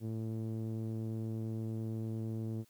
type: tone with low-pass filter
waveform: sawtooth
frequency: 111.4 Hz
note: A2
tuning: 22 cents sharp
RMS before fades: -38 dBFS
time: 0-2.65 s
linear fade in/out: 50 ms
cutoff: 340 Hz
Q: 1.3
effects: white hiss -69 dBFS RMS until 2.69 s